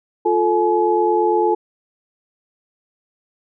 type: tone cluster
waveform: sine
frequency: 351.3 / 440.1 / 849 Hz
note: F4 / A4 / G#5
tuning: +10 / 0 / +38 cents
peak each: -18 dBFS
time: 0.25-1.55 s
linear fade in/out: 10 ms
effects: none